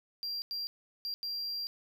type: tone bursts at uneven times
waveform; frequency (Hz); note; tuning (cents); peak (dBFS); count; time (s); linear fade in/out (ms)
triangle; 4748; D8; +18; -33; 4; 0.23-0.42 / 0.51-0.67 / 1.05-1.14 / 1.23-1.67; 0
effects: none